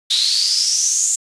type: noise with high-pass filter sweep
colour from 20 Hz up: pink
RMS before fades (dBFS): -17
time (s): 0.1-1.16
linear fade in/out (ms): 10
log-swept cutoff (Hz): 3800 to 7300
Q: 8.6
effects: resampled to 22050 Hz